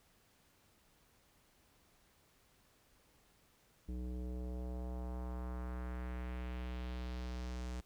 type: tone with low-pass filter sweep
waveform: square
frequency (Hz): 61.74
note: B1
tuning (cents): 0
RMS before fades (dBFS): -42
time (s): 3.88-7.81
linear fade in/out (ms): 10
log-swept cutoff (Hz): 320 to 7700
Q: 1.5
effects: pink hiss -70 dBFS RMS until 7.85 s